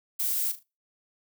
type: noise with echo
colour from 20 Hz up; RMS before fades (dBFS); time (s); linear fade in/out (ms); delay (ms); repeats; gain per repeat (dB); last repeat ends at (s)
violet; -28; 0.19-0.52; 10; 38; 3; -11; 0.634
effects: noise-tail reverb RT60 0.3 s tail -26 dB re dry